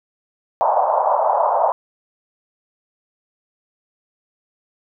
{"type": "band-pass noise", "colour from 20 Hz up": "white", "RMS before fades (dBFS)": -17, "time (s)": [0.61, 1.72], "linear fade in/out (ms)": 0, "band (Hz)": [590, 980], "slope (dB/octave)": 48, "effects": []}